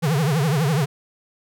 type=tone with vibrato; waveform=square; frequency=150 Hz; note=D3; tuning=37 cents sharp; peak=-18 dBFS; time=0.02-0.86 s; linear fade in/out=20 ms; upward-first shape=triangle; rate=12 Hz; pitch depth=260 cents each way; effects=none